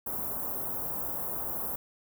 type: band-stop noise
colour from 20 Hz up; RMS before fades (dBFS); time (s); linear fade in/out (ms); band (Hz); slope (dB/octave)
white; -34; 0.06-1.76; 5; 1100 to 13000; 24
effects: none